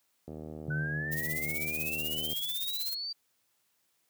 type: click train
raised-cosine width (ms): 2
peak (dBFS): -29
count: 160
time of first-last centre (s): 0.28-2.329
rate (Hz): 77.6
type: tone with exponential decay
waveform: sine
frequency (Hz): 149.4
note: D3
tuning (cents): +30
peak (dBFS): -29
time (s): 0.68-2.89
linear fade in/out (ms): 2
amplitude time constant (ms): 480
type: exponential sweep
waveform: sine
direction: up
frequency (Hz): 1483 to 4693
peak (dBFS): -34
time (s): 0.7-3.13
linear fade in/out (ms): 10
type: noise with tremolo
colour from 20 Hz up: violet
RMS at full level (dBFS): -34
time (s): 1.11-2.95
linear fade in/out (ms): 20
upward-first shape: sine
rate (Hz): 16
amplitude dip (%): 75
effects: white hiss -74 dBFS RMS until 4.09 s + high-pass 80 Hz 12 dB/octave